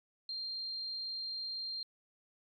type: tone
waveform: sine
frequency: 4186 Hz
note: C8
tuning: in tune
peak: -37 dBFS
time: 0.29-1.83 s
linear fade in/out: 2 ms
effects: MP3 48 kbps